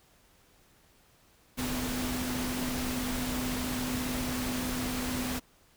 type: tone in noise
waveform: sine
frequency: 251.3 Hz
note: B3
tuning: 30 cents sharp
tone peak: -33 dBFS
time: 1.57-5.4 s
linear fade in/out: 20 ms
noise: pink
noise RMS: -35 dBFS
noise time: 1.57-5.4 s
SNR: -1 dB
effects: pink hiss -63 dBFS RMS until 5.76 s